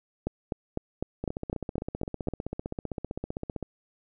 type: two click trains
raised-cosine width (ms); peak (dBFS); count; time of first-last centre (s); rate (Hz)
2; -19 / -15; 38 / 9; 1.24-3.627 / 0.27-2.285; 15.5 / 3.97
effects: none